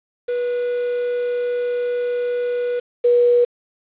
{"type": "tone pair in turn", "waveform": ["triangle", "sine"], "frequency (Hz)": [487.4, 483.8], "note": ["B4", "B4"], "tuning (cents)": [-23, -36], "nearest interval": "unison", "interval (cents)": 13, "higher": "first", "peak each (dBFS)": [-17, -11], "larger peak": "second", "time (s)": [[0.28, 2.8], [3.04, 3.45]], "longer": "first", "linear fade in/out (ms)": 10, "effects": ["resampled to 8000 Hz", "7-bit"]}